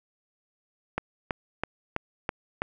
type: click train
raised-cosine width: 0.5 ms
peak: -12 dBFS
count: 6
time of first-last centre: 0.98-2.619 s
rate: 3.05 Hz
effects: none